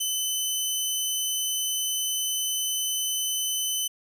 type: tone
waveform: 15% pulse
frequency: 3030 Hz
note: F#7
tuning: 40 cents sharp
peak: -18 dBFS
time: 0-3.88 s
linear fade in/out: 10 ms
effects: none